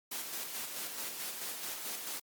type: noise with tremolo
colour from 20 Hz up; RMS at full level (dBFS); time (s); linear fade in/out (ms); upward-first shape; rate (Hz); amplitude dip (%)
white; -39; 0.11-2.2; 10; square; 4.6; 35
effects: high-pass 200 Hz 12 dB/octave + Opus 48 kbps